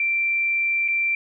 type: tone with dropouts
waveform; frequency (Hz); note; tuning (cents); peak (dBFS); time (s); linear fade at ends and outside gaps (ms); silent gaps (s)
sine; 2353; D7; +3; -19; 0-1.15; 2; 0.88-0.884
effects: none